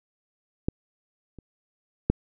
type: clicks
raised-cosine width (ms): 3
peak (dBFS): -11 / -30 / -6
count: 3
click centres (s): 0.685 / 1.387 / 2.1
effects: none